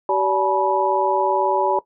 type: tone cluster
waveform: sine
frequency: 382.8 / 575 / 857 / 975 Hz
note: G4 / D5 / A5 / B5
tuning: -41 / -37 / -46 / -23 cents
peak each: -22 dBFS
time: 0.09-1.79 s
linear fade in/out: 2 ms
effects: noise-tail reverb RT60 0.1 s tail -17 dB re dry